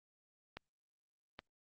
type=clicks; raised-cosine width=0.3 ms; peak=-28 / -30 dBFS; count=2; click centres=0.57 / 1.391 s; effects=Opus 48 kbps